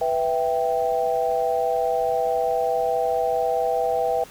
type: chord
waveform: sine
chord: E minor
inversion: second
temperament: equal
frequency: 493.9 / 659.3 / 784 Hz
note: B4 / E5 / G5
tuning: 0 / 0 / 0 cents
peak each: -24 dBFS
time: 0.01-4.24 s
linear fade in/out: 5 ms
effects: pink hiss -45 dBFS RMS until 4.3 s